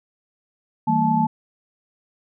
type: tone cluster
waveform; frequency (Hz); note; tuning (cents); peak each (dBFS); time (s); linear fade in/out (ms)
sine; 162.7 / 195.5 / 228.1 / 869; E3 / G3 / A#3 / A5; -22 / -4 / -37 / -22; -24 / -26 / -21 / -19; 0.87-1.27; 10
effects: none